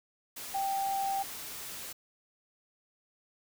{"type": "tone in noise", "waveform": "sine", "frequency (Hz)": 784, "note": "G5", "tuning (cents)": 0, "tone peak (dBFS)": -29, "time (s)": [0.54, 1.23], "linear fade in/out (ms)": 10, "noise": "white", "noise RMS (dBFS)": -42, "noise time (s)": [0.36, 1.93], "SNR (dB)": 10, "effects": []}